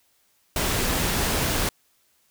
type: noise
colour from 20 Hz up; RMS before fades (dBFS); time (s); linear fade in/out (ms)
pink; -24; 0.56-1.69; 2
effects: white hiss -65 dBFS RMS until 2.3 s